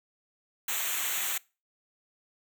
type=noise with comb filter; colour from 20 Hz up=white; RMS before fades=-31 dBFS; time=0.68-1.38 s; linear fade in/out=5 ms; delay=0.2 ms; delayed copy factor=-0.9; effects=noise-tail reverb RT60 0.3 s tail -23 dB re dry